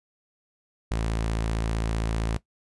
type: tone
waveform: sawtooth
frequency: 55.4 Hz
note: A1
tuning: 13 cents sharp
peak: -21 dBFS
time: 0.91-2.37 s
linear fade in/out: 5 ms
effects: noise-tail reverb RT60 0.1 s tail -17 dB re dry + resampled to 24000 Hz